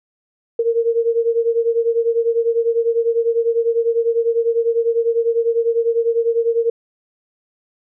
sine beating tone pair, 460 / 470 Hz, A#4 / A#4, -23 / +14 cents, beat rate 10 Hz, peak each -16 / -19 dBFS, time 0.59-6.7 s, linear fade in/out 5 ms, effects none

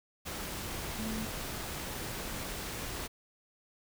sine tone in noise, 220 Hz, A3, in tune, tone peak -35 dBFS, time 0.98-1.26 s, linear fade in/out 20 ms, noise pink, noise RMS -39 dBFS, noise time 0.25-3.08 s, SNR +1 dB, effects none

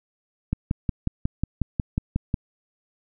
click train, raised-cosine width 5 ms, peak -10 dBFS, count 11, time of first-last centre 0.53-2.342 s, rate 5.52 Hz, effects none

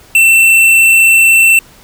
sine tone with hard clipping, 2686 Hz, E7, 32 cents sharp, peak -5 dBFS, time 0.15-1.59 s, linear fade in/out 2 ms, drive 14 dB, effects pink hiss -41 dBFS RMS until 1.83 s

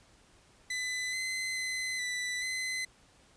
sawtooth tone with pitch steps, 2006 / 2049 / 2035 / 1983 / 2037 Hz, B6 / C7 / C7 / B6 / C7, +26 / -37 / -49 / +7 / -47 cents, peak -29 dBFS, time 0.7-2.85 s, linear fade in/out 5 ms, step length 430 ms, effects pink hiss -62 dBFS RMS until 3.36 s + resampled to 22050 Hz

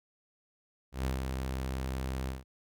sawtooth tone with ADSR envelope, 65.41 Hz, C2, in tune, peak -25 dBFS, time 0.92-2.44 s, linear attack 130 ms, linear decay 140 ms, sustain -4 dB, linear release 160 ms, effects none

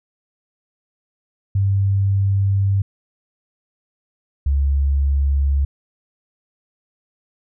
sine tone pair in turn, 98.4 / 69.58 Hz, G2 / C#2, +7 / +7 cents, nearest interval tritone, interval 600 cents, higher first, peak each -14 dBFS, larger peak neither, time 1.55-2.82 / 4.46-5.65 s, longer first, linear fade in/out 5 ms, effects none

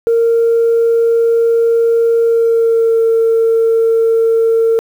sine tone with pitch glide, 461.7 to 454.3 Hz, A#4 to A#4, -17 to -45 cents, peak -7 dBFS, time 0.07-4.79 s, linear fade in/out 0 ms, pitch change -28 cents, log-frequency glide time 2.22-3.03 s, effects tanh soft clip ceiling -5 dBFS + 7-bit

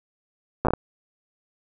slowing click train, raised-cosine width 1 ms, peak -7 dBFS, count 6, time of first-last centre 0.65-0.736 s, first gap 8 ms, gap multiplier 1.39, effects none

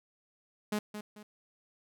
sawtooth tone with echo, 210 Hz, G#3, 19 cents sharp, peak -26 dBFS, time 0.72-0.79 s, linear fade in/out 5 ms, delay 220 ms, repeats 2, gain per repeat -9 dB, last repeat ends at 1.23 s, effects none

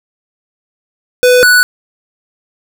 square tone pair in turn, 497.6 / 1479.5 Hz, B4 / F#6, +13 / -1 cents, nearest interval octave + perfect fifth, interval 1886 cents, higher second, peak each -5 dBFS, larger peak neither, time 1.23-1.43 / 1.43-1.63 s, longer neither, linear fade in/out 0 ms, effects none

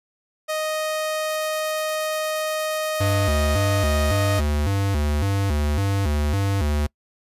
sawtooth tone, 622.3 Hz, D#5, in tune, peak -19 dBFS, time 0.48-4.41 s, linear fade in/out 20 ms
violet noise bursts, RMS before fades -37 dBFS, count 16, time 1.29-3.134 s, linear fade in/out 5 ms, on 74 ms, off 44 ms
square tone with vibrato, 85.5 Hz, F2, 36 cents flat, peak -20 dBFS, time 3-6.87 s, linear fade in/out 10 ms, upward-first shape square, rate 1.8 Hz, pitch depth 250 cents each way
effects noise-tail reverb RT60 0.1 s tail -26 dB re dry + resampled to 32000 Hz

